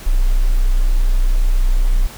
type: tone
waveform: sine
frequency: 31.06 Hz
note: B0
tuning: 11 cents sharp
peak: -10 dBFS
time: 0.06-2.07 s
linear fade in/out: 10 ms
effects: pink hiss -36 dBFS RMS until 2.17 s